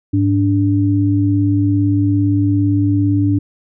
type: tone pair together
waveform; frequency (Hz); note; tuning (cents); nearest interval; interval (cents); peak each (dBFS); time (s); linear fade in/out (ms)
sine; 102.8 / 290.8; G#2 / D4; -17 / -17; octave + tritone; 1800; -14; 0.13-3.39; 10
effects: none